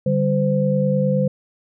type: tone cluster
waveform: sine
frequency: 145.4 / 195 / 514 Hz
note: D3 / G3 / C5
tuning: -17 / -9 / -31 cents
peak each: -20 dBFS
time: 0.06-1.28 s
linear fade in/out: 5 ms
effects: none